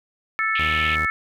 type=harmonic tone; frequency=440 Hz; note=A4; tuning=in tune; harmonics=3 / 4 / 5; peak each=-24 / -24 / -24 dBFS; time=0.39-1.1 s; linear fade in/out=0 ms
type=band-pass noise; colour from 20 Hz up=white; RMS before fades=-28 dBFS; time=0.55-0.96 s; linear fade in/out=5 ms; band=2300 to 3100 Hz; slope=48 dB/octave
type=tone; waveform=sawtooth; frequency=77.78 Hz; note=D#2; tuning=in tune; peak=-24 dBFS; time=0.59-1.06 s; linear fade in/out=5 ms
effects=none

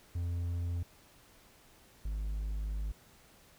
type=tone pair in turn; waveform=triangle; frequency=86.5 / 51.99 Hz; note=F2 / G#1; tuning=-16 / +3 cents; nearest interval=major sixth; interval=881 cents; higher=first; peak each=-30 / -31 dBFS; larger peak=first; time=0.15-0.83 / 2.05-2.92 s; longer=second; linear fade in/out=5 ms; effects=pink hiss -61 dBFS RMS until 3.58 s

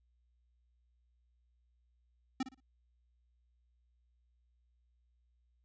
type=tone with echo; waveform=square; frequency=261.6 Hz; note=C4; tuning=in tune; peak=-32 dBFS; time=2.4-2.43 s; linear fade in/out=5 ms; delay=58 ms; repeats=3; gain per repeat=-12 dB; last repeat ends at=2.604 s; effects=added 60 Hz sine -70 dBFS peak until 5.64 s + resampled to 16000 Hz

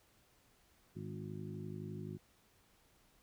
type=harmonic tone with a mistuned harmonic; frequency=51.7 Hz; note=G#1; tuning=7 cents flat; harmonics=2 / 3 / 4 / 5 / 6 / 7; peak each=-48 / -46 / -49 / -55 / -55 / -50 dBFS; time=0.95-2.18 s; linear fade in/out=20 ms; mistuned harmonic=5; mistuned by=-17 cents; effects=pink hiss -70 dBFS RMS until 3.22 s

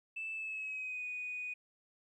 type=tone with pitch glide; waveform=sine; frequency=2637 to 2475 Hz; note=E7 to D#7; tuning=0 to -10 cents; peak=-37 dBFS; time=0.16-1.54 s; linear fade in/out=10 ms; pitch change=-110 cents; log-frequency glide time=0.33-1.07 s; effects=tanh soft clip ceiling -33 dBFS + 13-bit

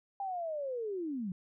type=linear sweep; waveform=sine; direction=down; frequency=804 to 173.3 Hz; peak=-34 dBFS; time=0.2-1.32 s; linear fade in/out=2 ms; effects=none

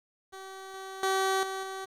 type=tone with level steps; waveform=15% pulse; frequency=383.2 Hz; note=G4; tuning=39 cents flat; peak=-35 / -33 / -19 / -27 / -30 dBFS; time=0.32-1.86 s; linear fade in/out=20 ms; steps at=0.74 / 1.03 / 1.43 / 1.63 s; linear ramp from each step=2 ms; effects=low-pass 11000 Hz 12 dB/octave + 10-bit

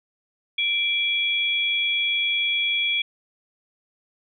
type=tone pair together; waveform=sine; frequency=2349 / 3339 Hz; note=D7 / G#7; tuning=0 / +9 cents; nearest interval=tritone; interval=609 cents; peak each=-23 / -23 dBFS; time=0.58-3.02 s; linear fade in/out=5 ms; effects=none

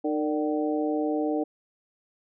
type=harmonic tone with a mistuned harmonic; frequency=152.5 Hz; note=D#3; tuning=34 cents flat; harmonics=2 / 3 / 4 / 5; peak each=-26 / -30 / -32 / -34 dBFS; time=0.04-1.44 s; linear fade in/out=10 ms; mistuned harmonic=4; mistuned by=-55 cents; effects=none

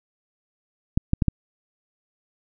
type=clicks; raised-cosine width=5 ms; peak=-6 dBFS; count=4; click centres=0.975 / 1.134 / 1.222 / 1.283 s; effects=none

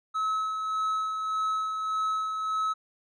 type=tone with tremolo; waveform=triangle; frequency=1290 Hz; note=E6; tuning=38 cents flat; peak=-23 dBFS; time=0.14-2.74 s; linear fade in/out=20 ms; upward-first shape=sine; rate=1.7 Hz; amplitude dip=40%; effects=resampled to 24000 Hz

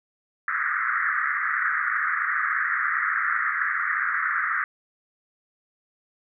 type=band-pass noise; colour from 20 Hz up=pink; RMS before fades=-25 dBFS; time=0.48-4.64 s; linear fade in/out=2 ms; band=1200 to 2000 Hz; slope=96 dB/octave; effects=none

